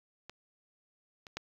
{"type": "clicks", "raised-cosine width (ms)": 0.2, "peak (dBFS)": [-27, -30, -19], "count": 3, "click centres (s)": [0.296, 1.268, 1.37], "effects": ["low-pass 6000 Hz 12 dB/octave", "9-bit"]}